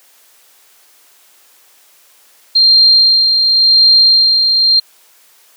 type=tone with tremolo; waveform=sine; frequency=4186 Hz; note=C8; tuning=in tune; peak=-4 dBFS; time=2.55-4.8 s; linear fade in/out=10 ms; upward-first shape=sine; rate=0.91 Hz; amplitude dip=40%; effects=white hiss -48 dBFS RMS until 5.56 s + high-pass 400 Hz 12 dB/octave